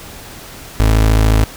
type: tone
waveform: 30% pulse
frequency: 54 Hz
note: A1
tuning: 32 cents flat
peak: -6 dBFS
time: 0.8-1.44 s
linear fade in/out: 0 ms
effects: pink hiss -34 dBFS RMS until 1.56 s